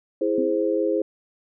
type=chord; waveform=sine; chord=E augmented; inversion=none; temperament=equal; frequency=329.6 / 415.3 / 523.3 Hz; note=E4 / G#4 / B#4; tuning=0 / 0 / 0 cents; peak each=-24 dBFS; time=0.21-1.02 s; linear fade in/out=5 ms
type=tone with exponential decay; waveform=sine; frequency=261.5 Hz; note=C4; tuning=1 cent flat; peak=-21 dBFS; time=0.38-0.69 s; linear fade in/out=2 ms; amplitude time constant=67 ms
effects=none